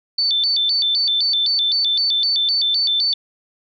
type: tone with vibrato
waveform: sine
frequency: 3999 Hz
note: B7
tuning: 21 cents sharp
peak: -15 dBFS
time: 0.18-3.14 s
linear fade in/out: 5 ms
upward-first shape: square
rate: 3.9 Hz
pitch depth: 210 cents each way
effects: none